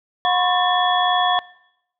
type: tone cluster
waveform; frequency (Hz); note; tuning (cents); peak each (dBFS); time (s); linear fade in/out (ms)
sine; 722 / 1012 / 1095 / 1783 / 3364; F#5 / B5 / C#6 / A6 / G#7; -43 / +42 / -22 / +22 / +22; -18 / -25 / -23 / -25 / -23; 0.25-1.39; 0
effects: noise-tail reverb RT60 0.8 s tail -22 dB re dry